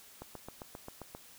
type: click train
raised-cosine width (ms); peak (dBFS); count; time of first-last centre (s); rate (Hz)
1; -29; 8; 0.22-1.15; 7.53
effects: white hiss -56 dBFS RMS until 1.38 s